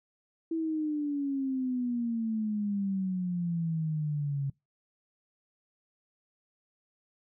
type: exponential sweep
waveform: sine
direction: down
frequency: 329.6 to 137 Hz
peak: -28 dBFS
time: 0.51-4.5 s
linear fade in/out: 5 ms
effects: noise-tail reverb RT60 0.2 s tail -24 dB re dry